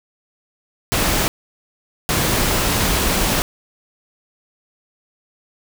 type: noise bursts at uneven times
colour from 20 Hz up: pink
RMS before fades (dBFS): -18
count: 2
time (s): 0.92-1.28 / 2.09-3.42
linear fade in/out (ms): 0
effects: none